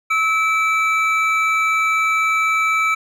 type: tone pair together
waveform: triangle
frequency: 1300 / 2316 Hz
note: E6 / D7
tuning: -24 / -25 cents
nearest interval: minor seventh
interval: 999 cents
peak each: -16 dBFS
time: 0.1-2.95 s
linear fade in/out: 10 ms
effects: none